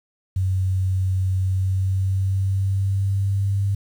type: tone with pitch glide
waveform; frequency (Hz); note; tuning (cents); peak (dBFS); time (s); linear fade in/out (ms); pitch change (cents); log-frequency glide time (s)
sine; 94 to 99.19; F#2 to G2; +28 to +21; -18; 0.36-3.75; 5; +93; 1.38-3.62
effects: 8-bit